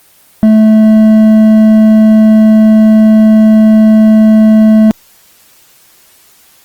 triangle tone with hard clipping, 217.6 Hz, A3, 19 cents flat, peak -3 dBFS, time 0.43-4.91 s, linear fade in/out 0 ms, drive 9 dB, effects white hiss -44 dBFS RMS until 6.64 s + Opus 24 kbps

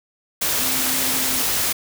sine tone in noise, 260 Hz, C4, 11 cents flat, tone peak -32 dBFS, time 0.59-1.43 s, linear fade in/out 10 ms, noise white, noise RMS -21 dBFS, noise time 0.41-1.73 s, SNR -14 dB, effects none

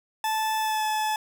40% pulse tone with pitch glide, 874 to 861.5 Hz, A5 to A5, -12 to -37 cents, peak -23 dBFS, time 0.24-1.16 s, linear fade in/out 2 ms, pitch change -25 cents, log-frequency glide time 0.59-0.84 s, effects none

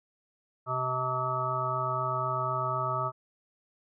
harmonic tone, 128 Hz, C3, 38 cents flat, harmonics 1 / 3 / 5 / 7 / 9 / 10, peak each -35 / -41 / -35 / -37 / -33 / -32 dBFS, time 0.66-3.12 s, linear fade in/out 50 ms, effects none

